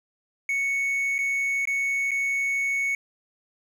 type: tone with dropouts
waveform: triangle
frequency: 2217 Hz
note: C#7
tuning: in tune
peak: -21 dBFS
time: 0.49-2.95 s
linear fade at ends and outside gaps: 2 ms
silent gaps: 1.182-1.188 / 1.654-1.673 / 2.109-2.115 s
effects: 10-bit